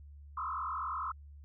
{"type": "tone with frequency modulation", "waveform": "sine", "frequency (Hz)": 1174.7, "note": "D6", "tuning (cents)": 0, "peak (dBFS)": -34, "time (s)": [0.37, 1.12], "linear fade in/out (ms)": 5, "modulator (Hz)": 44.3, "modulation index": 3.7, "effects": ["added 72 Hz sine -49 dBFS peak until 1.44 s"]}